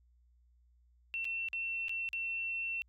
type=tone with dropouts; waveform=sine; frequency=2702 Hz; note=E7; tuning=42 cents sharp; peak=-34 dBFS; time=1.14-2.82 s; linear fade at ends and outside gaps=0 ms; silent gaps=1.245-1.252 / 1.486-1.531 / 1.883-1.894 / 2.089-2.131 s; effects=added 60 Hz sine -64 dBFS peak until 2.88 s